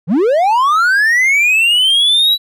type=linear sweep; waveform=triangle; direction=up; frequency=137.5 to 3951 Hz; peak=-7 dBFS; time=0.07-2.38 s; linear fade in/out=50 ms; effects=none